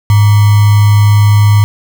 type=tone with sample-and-hold; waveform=sine; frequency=103.83 Hz; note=G#2; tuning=in tune; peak=-3 dBFS; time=0.1-1.64 s; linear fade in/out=0 ms; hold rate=1050 Hz; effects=none